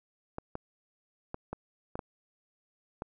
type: clicks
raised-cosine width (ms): 1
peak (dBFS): -22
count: 7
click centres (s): 0.384 / 0.554 / 1.344 / 1.53 / 1.955 / 1.992 / 3.021
effects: none